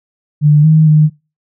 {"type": "tone with pitch steps", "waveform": "sine", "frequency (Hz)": [149, 157, 153.1], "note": ["D3", "D#3", "D#3"], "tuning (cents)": [25, 16, -28], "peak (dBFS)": -4, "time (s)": [0.41, 1.1], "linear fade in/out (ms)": 50, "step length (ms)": 230, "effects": ["noise-tail reverb RT60 0.3 s tail -24 dB re dry"]}